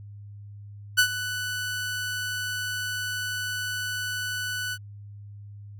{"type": "tone with ADSR envelope", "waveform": "sawtooth", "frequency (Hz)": 1489, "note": "F#6", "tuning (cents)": 11, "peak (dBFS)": -11, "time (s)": [0.97, 4.78], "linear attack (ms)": 21, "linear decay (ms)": 82, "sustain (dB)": -14, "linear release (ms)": 53, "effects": ["added 102 Hz sine -40 dBFS peak until 5.79 s"]}